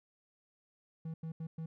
triangle tone bursts at uneven times, 161.5 Hz, E3, 35 cents flat, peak -36 dBFS, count 4, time 1.05-1.14 / 1.23-1.32 / 1.4-1.47 / 1.58-1.66 s, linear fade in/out 5 ms, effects none

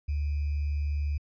sine tone with sample-and-hold, 73.1 Hz, D2, 7 cents flat, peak -26 dBFS, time 0.08-1.18 s, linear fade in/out 10 ms, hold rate 2450 Hz, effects resampled to 11025 Hz

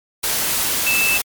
sine tone in noise, 2637 Hz, E7, in tune, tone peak -16 dBFS, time 0.86-1.18 s, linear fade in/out 10 ms, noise white, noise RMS -20 dBFS, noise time 0.23-1.22 s, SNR +1 dB, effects MP3 96 kbps

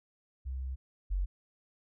sine tone pair in turn, 65.3 / 46.54 Hz, C2 / F#1, -3 / +11 cents, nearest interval tritone, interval 586 cents, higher first, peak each -34 / -28 dBFS, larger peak second, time 0.45-0.76 / 1.1-1.26 s, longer first, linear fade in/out 20 ms, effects none

